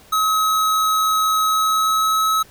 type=tone with pitch glide; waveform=square; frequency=1279 to 1289.4 Hz; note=D#6 to E6; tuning=+47 to -39 cents; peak=-16 dBFS; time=0.12-2.43 s; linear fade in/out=10 ms; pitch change=+14 cents; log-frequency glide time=1.44-2.27 s; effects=pink hiss -48 dBFS RMS until 2.5 s